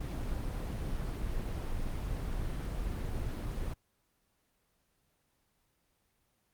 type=noise; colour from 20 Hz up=brown; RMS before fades=-35 dBFS; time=0-3.74 s; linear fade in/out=10 ms; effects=pink hiss -75 dBFS RMS until 6.53 s + Opus 24 kbps